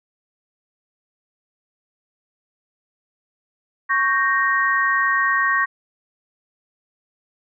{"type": "chord", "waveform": "sine", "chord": "G diminished", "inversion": "second", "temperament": "equal", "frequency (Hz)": [1108.7, 1568, 1864.7], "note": ["Db6", "G6", "Bb6"], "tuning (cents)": [0, 0, 0], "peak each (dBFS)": [-20, -23, -19], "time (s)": [3.89, 5.66], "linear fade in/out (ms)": 20, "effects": []}